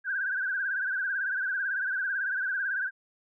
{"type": "tone with vibrato", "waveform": "sine", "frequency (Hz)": 1554, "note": "G6", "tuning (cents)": -16, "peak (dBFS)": -27, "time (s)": [0.04, 2.91], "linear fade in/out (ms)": 50, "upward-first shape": "triangle", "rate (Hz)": 18, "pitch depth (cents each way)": 110, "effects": []}